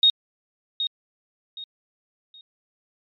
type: tone with echo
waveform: sine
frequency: 3729 Hz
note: A#7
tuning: in tune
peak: -11 dBFS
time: 0.03-0.1 s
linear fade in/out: 2 ms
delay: 770 ms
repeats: 3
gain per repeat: -11 dB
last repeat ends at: 2.41 s
effects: tanh soft clip ceiling -9 dBFS + MP3 48 kbps